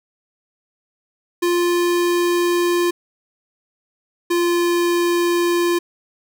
square tone pair in turn, 349.2 / 346.8 Hz, F4 / F4, 0 / -12 cents, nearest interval unison, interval 12 cents, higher first, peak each -16 dBFS, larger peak neither, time 1.42-2.91 / 4.3-5.79 s, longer neither, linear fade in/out 10 ms, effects none

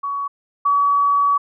sine tone pair in turn, 1125 / 1136.8 Hz, C#6 / C#6, +25 / +43 cents, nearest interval unison, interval 18 cents, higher second, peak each -21 / -13 dBFS, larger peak second, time 0.03-0.28 / 0.65-1.38 s, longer second, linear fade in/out 10 ms, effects none

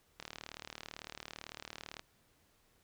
click train, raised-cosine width 0.2 ms, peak -26 dBFS, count 69, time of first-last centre 0.2-1.994 s, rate 37.9 Hz, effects pink hiss -71 dBFS RMS until 2.83 s

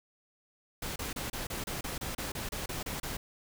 pink noise bursts, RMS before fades -37 dBFS, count 14, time 0.82-3.17 s, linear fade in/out 5 ms, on 140 ms, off 30 ms, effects none

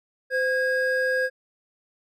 triangle tone pair together, 514.7 / 1637 Hz, C5 / G#6, -29 / -25 cents, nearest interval octave + minor sixth, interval 2004 cents, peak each -22 dBFS, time 0.3-1.3 s, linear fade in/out 50 ms, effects none

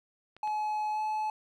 clicks, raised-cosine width 0.3 ms, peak -35 / -33 dBFS, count 2, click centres 0.366 / 0.475 s
triangle tone with pitch glide, 851 to 859.9 Hz, G#5 to A5, +42 to -40 cents, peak -27 dBFS, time 0.43-1.3 s, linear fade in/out 2 ms, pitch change +18 cents, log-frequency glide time 0.92-1 s
effects none

